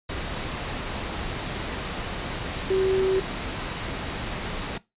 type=tone in noise; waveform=sine; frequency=380.4 Hz; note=F#4; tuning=48 cents sharp; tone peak=-19 dBFS; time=2.7-3.2 s; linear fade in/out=5 ms; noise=pink; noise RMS=-31 dBFS; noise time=0.09-4.78 s; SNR=+9 dB; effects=noise-tail reverb RT60 0.2 s tail -19 dB re dry + resampled to 8000 Hz